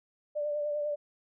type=tone with vibrato; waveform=sine; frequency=591 Hz; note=D5; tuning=11 cents sharp; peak=-29 dBFS; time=0.35-0.96 s; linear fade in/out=20 ms; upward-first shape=triangle; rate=10 Hz; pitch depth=33 cents each way; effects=none